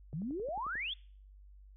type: exponential sweep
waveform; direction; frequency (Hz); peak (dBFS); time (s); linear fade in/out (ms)
sine; up; 138.59 to 3599; -35; 0.13-0.94; 10
type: click train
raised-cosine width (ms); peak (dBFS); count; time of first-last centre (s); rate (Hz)
2; -38; 8; 0.13-0.755; 11.2
effects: noise-tail reverb RT60 0.5 s tail -25 dB re dry + added 49 Hz sine -53 dBFS peak until 1.76 s